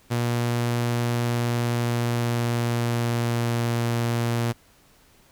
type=tone with pitch glide; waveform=sawtooth; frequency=119.4 to 117.76 Hz; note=A#2 to A#2; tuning=+42 to +18 cents; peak=-18 dBFS; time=0.1-4.53 s; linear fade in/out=20 ms; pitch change=-24 cents; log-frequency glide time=1.42-3.79 s; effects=pink hiss -57 dBFS RMS until 5.31 s